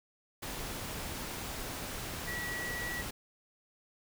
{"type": "tone in noise", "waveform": "sine", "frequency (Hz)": 1935, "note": "B6", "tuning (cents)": -36, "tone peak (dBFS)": -37, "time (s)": [2.27, 3.02], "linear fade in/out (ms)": 10, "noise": "pink", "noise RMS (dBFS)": -40, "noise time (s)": [0.42, 3.11], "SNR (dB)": 0, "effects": []}